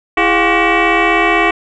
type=tone with frequency modulation; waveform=sine; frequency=784 Hz; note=G5; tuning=in tune; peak=-8 dBFS; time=0.17-1.51 s; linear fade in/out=5 ms; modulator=373 Hz; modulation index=4.9; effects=tanh soft clip ceiling -4 dBFS